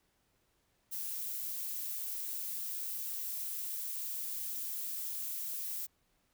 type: noise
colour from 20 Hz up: violet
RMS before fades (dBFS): -39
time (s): 0.91-5.87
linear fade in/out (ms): 20
effects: pink hiss -75 dBFS RMS until 6.33 s